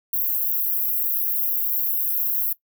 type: high-pass noise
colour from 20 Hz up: pink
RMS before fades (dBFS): -23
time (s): 0.13-2.53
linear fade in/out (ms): 5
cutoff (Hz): 12000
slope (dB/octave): 96
effects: noise-tail reverb RT60 0.1 s tail -18 dB re dry